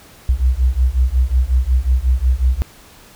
sine beating tone pair, 60.7 / 66.2 Hz, B1 / C2, -29 / +21 cents, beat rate 5.5 Hz, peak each -15 dBFS, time 0.29-2.62 s, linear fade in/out 0 ms, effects pink hiss -44 dBFS RMS until 3.15 s

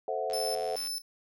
sine chord, F# half-diminished seventh, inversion first, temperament equal, 440 / 523.3 / 659.3 / 740 Hz, A4 / C5 / E5 / F#5, 0 / 0 / 0 / 0 cents, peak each -35 dBFS, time 0.08-0.76 s, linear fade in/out 2 ms
click train, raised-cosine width 0.2 ms, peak -29 dBFS, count 51, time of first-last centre 0.3-0.872 s, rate 87.4 Hz
sawtooth tone with tremolo, 5274 Hz, E8, in tune, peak -30 dBFS, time 0.33-1.02 s, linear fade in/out 5 ms, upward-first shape square, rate 2.3 Hz, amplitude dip 80%
effects none

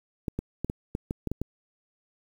clicks, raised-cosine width 3 ms, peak -16 dBFS, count 9, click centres 0.282 / 0.39 / 0.646 / 0.699 / 0.951 / 1.109 / 1.273 / 1.316 / 1.416 s, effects 8-bit

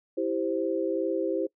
sine chord, C major, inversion first, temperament equal, 329.6 / 392 / 523.3 Hz, E4 / G4 / C5, 0 / 0 / 0 cents, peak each -29 / -30 / -30 dBFS, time 0.17-1.47 s, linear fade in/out 10 ms, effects noise-tail reverb RT60 0.1 s tail -23 dB re dry

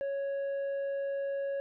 triangle tone with tanh clipping, 554.4 Hz, C#5, in tune, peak -32 dBFS, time 0.01-1.6 s, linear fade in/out 0 ms, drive 9 dB, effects none

